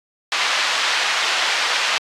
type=band-pass noise; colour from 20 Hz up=white; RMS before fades=-20 dBFS; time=0.32-1.98 s; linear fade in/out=0 ms; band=890 to 3600 Hz; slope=12 dB/octave; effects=low-pass 7000 Hz 12 dB/octave + AAC 64 kbps